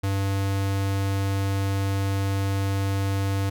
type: tone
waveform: square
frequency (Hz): 98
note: G2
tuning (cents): 0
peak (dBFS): -23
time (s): 0.03-3.5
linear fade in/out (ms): 10
effects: none